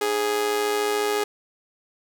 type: tone with amplitude modulation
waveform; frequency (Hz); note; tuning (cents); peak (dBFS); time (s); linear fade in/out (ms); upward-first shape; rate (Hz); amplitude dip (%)
sawtooth; 415.3; G#4; 0; -15; 0.01-1.24; 5; sine; 114; 55
effects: none